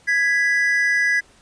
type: tone pair together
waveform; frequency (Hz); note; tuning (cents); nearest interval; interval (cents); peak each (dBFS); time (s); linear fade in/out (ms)
triangle; 1661.2 / 1979; G#6 / B6; 0 / +3; minor third; 303; -17; 0.07-1.21; 20
effects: pink hiss -53 dBFS RMS until 1.41 s + resampled to 22050 Hz